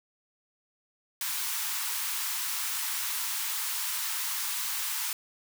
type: high-pass noise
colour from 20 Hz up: white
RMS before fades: -32 dBFS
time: 1.21-5.13 s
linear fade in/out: 2 ms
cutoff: 840 Hz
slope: 96 dB/octave
effects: none